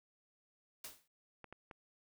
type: noise with exponential decay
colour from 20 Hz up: white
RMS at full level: -44 dBFS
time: 0.84-1.08 s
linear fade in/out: 5 ms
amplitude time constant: 51 ms
type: clicks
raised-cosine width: 0.5 ms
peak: -35 dBFS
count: 3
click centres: 1.443 / 1.526 / 1.712 s
effects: none